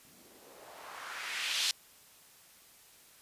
violet noise with low-pass filter sweep, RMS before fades -39 dBFS, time 0.05-1.71 s, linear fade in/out 0 ms, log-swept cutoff 210 to 4100 Hz, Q 1.7, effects white hiss -59 dBFS RMS until 3.21 s + resampled to 32000 Hz

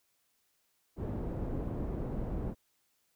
pink low-pass noise, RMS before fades -36 dBFS, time 0.96-2.55 s, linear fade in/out 50 ms, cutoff 470 Hz, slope 12 dB/octave, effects white hiss -75 dBFS RMS until 3.15 s

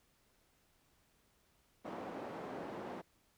white band-pass noise, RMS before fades -45 dBFS, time 1.84-3.02 s, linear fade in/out 20 ms, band 210 to 640 Hz, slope 12 dB/octave, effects pink hiss -73 dBFS RMS until 3.37 s

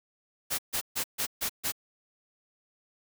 white noise bursts, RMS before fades -30 dBFS, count 6, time 0.5-1.722 s, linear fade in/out 20 ms, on 87 ms, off 140 ms, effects none

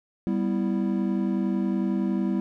triangle chord, E minor, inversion first, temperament equal, 196 / 246.9 / 329.6 Hz, G3 / B3 / E4, 0 / 0 / 0 cents, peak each -23 / -27 / -27 dBFS, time 0.27-2.4 s, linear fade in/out 0 ms, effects none

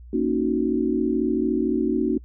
sine chord, D# minor seventh, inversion second, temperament equal, 233.1 / 277.2 / 311.1 / 370 Hz, A#3 / C#4 / D#4 / F#4, 0 / 0 / 0 / 0 cents, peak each -25 dBFS, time 0.13-2.18 s, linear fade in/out 5 ms, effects noise-tail reverb RT60 0.1 s tail -26 dB re dry + added 60 Hz sine -40 dBFS peak until 2.24 s

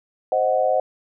sine chord, C diminished, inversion none, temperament equal, 523.3 / 622.3 / 740 Hz, C5 / Eb5 / Gb5, 0 / 0 / 0 cents, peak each -21 dBFS, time 0.32-0.8 s, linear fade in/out 2 ms, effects none

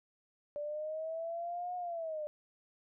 sine linear two-way sweep, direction up then down, 582 to 724 to 593 Hz, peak -36 dBFS, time 0.56-2.27 s, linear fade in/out 0 ms, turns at 1.76 s, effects none

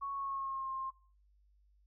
sine tone with pitch glide, 1108.7 to 1062.3 Hz, C#6 to C6, 0 to +26 cents, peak -36 dBFS, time 0.01-0.91 s, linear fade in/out 20 ms, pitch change -74 cents, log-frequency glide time 0.12-0.71 s, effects noise-tail reverb RT60 0.4 s tail -20 dB re dry + added 50 Hz sine -65 dBFS peak until 1.86 s

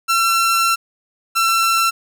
sawtooth tone pair in turn, 1352 / 1346.5 Hz, E6 / E6, +43 / +36 cents, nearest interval unison, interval 7 cents, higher first, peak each -10 dBFS, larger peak neither, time 0.08-0.76 / 1.35-1.91 s, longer first, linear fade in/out 20 ms, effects none

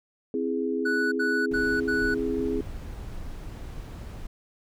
sine chord, C augmented, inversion none, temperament equal, 261.6 / 329.6 / 415.3 Hz, C4 / E4 / G#4, 0 / 0 / 0 cents, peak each -29 / -31 / -28 dBFS, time 0.34-2.61 s, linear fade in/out 2 ms
triangle tone bursts, 1480 Hz, F#6, in tune, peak -23 dBFS, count 4, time 0.85-2.146 s, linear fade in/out 10 ms, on 270 ms, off 72 ms
brown noise, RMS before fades -37 dBFS, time 1.51-4.27 s, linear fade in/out 5 ms
effects none

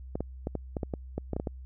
clicks, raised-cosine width 2 ms, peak -18 dBFS, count 12, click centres 0.155 / 0.206 / 0.471 / 0.553 / 0.768 / 0.832 / 0.938 / 1.18 / 1.333 / 1.365 / 1.399 / 1.472 s, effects added 64 Hz sine -41 dBFS peak until 1.65 s

